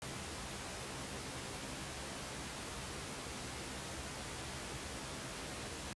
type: noise with comb filter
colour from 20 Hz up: pink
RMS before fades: -44 dBFS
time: 0.02-5.93 s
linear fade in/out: 0 ms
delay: 15 ms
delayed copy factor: +0.5
effects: high-pass 60 Hz 12 dB/octave + resampled to 24000 Hz